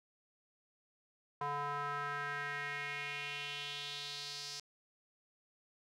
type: tone with band-pass filter sweep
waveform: square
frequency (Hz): 144.2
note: D3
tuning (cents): -31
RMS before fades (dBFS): -41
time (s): 1.41-4.6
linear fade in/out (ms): 2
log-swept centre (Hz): 1000 to 5200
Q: 3.2
effects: none